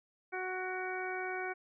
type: harmonic tone with a mistuned harmonic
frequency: 370.3 Hz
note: F#4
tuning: 1 cent sharp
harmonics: 1 / 2 / 3 / 4 / 5 / 6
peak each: -40 / -41 / -48 / -41 / -48 / -43 dBFS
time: 0.32-1.54 s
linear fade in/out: 20 ms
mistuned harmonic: 6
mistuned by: +31 cents
effects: none